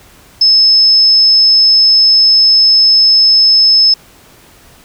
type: tone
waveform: sine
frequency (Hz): 5220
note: E8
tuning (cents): -18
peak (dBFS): -4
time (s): 0.41-3.94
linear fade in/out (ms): 5
effects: pink hiss -42 dBFS RMS until 4.84 s